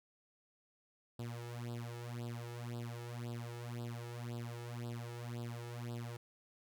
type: tone with flanger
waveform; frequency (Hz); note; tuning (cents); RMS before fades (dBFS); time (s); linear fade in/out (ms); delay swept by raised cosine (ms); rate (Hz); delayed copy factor
sawtooth; 119; A#2; +36; -44; 1.19-6.17; 5; 0.23 to 2.33; 1.9; +0.9
effects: none

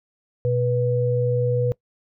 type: tone pair together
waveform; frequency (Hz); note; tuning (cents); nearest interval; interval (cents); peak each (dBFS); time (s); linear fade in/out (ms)
sine; 122.5 / 490; B2 / B4; -14 / -14; 2 octaves; 2400; -21; 0.45-1.72; 0
effects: noise-tail reverb RT60 0.1 s tail -22 dB re dry

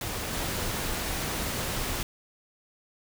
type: noise with level steps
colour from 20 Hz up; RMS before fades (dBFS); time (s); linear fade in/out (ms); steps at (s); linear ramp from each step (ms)
pink; -33 / -31; 0.01-2.03; 2; 0.33; 2
effects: none

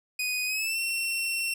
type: tone with pitch glide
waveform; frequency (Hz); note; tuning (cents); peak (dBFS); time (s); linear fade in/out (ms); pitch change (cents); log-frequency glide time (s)
sawtooth; 2489 to 2714; D#7 to E7; 0 to +50; -24; 0.19-1.54; 5; +150; 0.46-0.79
effects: none

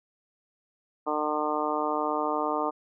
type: harmonic tone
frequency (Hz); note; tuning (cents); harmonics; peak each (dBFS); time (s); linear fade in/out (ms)
151.2; D#3; -49; 2 / 3 / 4 / 5 / 6 / 7 / 8; -33 / -33 / -33 / -33 / -33 / -33 / -33; 1.06-2.71; 20
effects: none

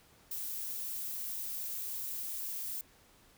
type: noise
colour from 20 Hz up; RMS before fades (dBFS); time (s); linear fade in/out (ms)
violet; -39; 0.31-2.81; 2
effects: pink hiss -63 dBFS RMS until 3.37 s

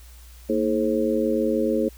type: harmonic tone with a mistuned harmonic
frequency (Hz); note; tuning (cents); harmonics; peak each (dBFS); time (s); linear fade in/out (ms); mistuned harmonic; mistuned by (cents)
106.6; G#2; +46; 2 / 3 / 4 / 5; -25 / -25 / -25 / -25; 0.49-1.89; 10; 2; +130
effects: added 60 Hz sine -43 dBFS peak until 1.97 s + white hiss -52 dBFS RMS until 1.97 s

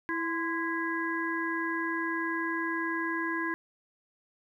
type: harmonic tone with a mistuned harmonic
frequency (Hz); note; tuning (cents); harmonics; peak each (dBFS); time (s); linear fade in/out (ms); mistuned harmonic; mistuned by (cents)
330; E4; +2; 1 / 3 / 5 / 6; -33 / -35 / -33 / -39; 0.09-3.54; 0; 3; +66
effects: 11-bit

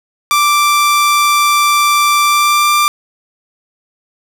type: tone with pitch glide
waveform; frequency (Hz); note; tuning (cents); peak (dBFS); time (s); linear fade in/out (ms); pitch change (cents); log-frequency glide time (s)
sawtooth; 1174.7 to 1184.9; D6 to D6; 0 to +15; -5; 0.31-2.88; 0; +15; 2.24-2.73
effects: none

